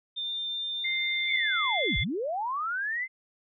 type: tone with pitch glide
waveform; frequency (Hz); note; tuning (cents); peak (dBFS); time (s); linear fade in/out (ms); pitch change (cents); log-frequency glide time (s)
sine; 3598 to 3449; A7 to A7; +38 to -35; -30; 0.16-2.05; 20; -73; 1.1-1.64
type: tone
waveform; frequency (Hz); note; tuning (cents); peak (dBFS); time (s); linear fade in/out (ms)
sine; 2093; C7; 0; -28; 0.84-2.04; 10
type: linear two-way sweep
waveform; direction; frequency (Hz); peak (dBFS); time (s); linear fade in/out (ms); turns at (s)
sine; down then up; 2349 to 38.89 to 2103; -28; 1.27-3.08; 50; 1.98
effects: none